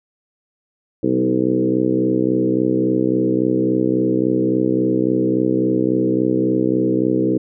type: harmonic tone with a mistuned harmonic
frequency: 63.6 Hz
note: C2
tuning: 48 cents flat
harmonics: 2 / 3 / 4 / 5 / 6 / 7 / 8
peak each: -27 / -24 / -23 / -18 / -23 / -22 / -27 dBFS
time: 1.03-7.38 s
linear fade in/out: 5 ms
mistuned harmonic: 4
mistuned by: -17 cents
effects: none